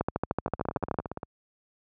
two click trains, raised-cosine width 1 ms, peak -20 / -12 dBFS, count 14 / 14, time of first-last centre 0.48-1.231 / 0.01-0.987 s, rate 17.3 / 13.3 Hz, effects high-pass 60 Hz 12 dB/octave

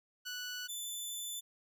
15% pulse tone pair in turn, 1480 / 3512 Hz, F#6 / A7, 0 / -4 cents, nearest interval octave + minor third, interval 1496 cents, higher second, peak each -33 / -32 dBFS, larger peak second, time 0.25-0.68 / 0.68-1.41 s, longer second, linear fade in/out 20 ms, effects none

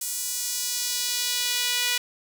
sawtooth tone with high-pass filter sweep, 489.2 Hz, B4, 16 cents flat, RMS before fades -27 dBFS, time 0.01-1.98 s, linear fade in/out 5 ms, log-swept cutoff 8000 to 2600 Hz, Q 1.2, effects none

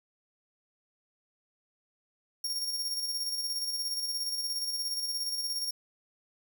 sawtooth tone with tremolo, 5550 Hz, F8, 12 cents flat, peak -27 dBFS, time 2.44-5.71 s, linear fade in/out 5 ms, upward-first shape square, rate 17 Hz, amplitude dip 40%, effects none

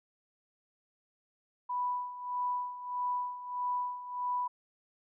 sine tone with tremolo, 987.8 Hz, B5, in tune, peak -29 dBFS, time 1.69-4.48 s, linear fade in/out 10 ms, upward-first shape sine, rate 1.6 Hz, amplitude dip 75%, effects none

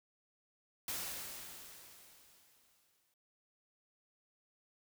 white noise with exponential decay, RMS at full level -39 dBFS, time 0.88-3.14 s, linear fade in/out 2 ms, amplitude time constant 490 ms, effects none

